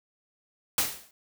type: noise with exponential decay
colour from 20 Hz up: white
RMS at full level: -22 dBFS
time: 0.78-1.11 s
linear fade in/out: 2 ms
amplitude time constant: 71 ms
effects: none